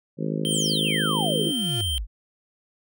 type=harmonic tone; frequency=53 Hz; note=G#1; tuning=36 cents sharp; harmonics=3 / 4 / 5 / 6 / 7 / 8 / 9 / 10; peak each=-28 / -30 / -32 / -34 / -35 / -36 / -37 / -38 dBFS; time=0.17-1.53 s; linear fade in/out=50 ms
type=tone; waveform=square; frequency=3136 Hz; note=G7; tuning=in tune; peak=-26 dBFS; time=0.45-1.98 s; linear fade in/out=0 ms
type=exponential sweep; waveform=sine; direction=down; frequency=10610 to 43.65 Hz; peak=-26 dBFS; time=0.47-2.07 s; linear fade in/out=50 ms
type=tone with exponential growth; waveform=35% pulse; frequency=349.2 Hz; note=F4; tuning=in tune; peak=-30 dBFS; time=0.93-1.81 s; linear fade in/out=0 ms; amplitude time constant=190 ms
effects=none